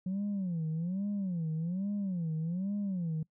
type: tone with vibrato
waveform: sine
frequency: 179.7 Hz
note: F3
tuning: 50 cents sharp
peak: -29 dBFS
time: 0.06-3.23 s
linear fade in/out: 5 ms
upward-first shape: sine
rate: 1.2 Hz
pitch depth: 230 cents each way
effects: noise-tail reverb RT60 0.1 s tail -24 dB re dry + tanh soft clip ceiling -29 dBFS